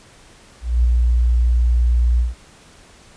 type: tone with ADSR envelope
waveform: sine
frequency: 59.7 Hz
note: A#1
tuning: 42 cents sharp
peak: -10 dBFS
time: 0.61-2.35 s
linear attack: 230 ms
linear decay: 10 ms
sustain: -2 dB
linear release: 160 ms
effects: pink hiss -47 dBFS RMS until 3.16 s + resampled to 22050 Hz